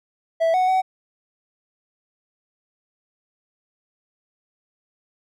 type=tone with pitch steps; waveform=triangle; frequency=657 / 740 / 752 Hz; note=E5 / F#5 / F#5; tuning=-6 / 0 / +28 cents; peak=-14 dBFS; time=0.4-0.82 s; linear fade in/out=20 ms; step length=140 ms; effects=none